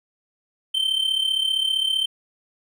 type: tone with amplitude modulation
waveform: triangle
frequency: 3109 Hz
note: G7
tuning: 15 cents flat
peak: -15 dBFS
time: 0.74-2.06 s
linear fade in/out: 10 ms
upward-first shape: sine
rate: 35.3 Hz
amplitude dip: 70%
effects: none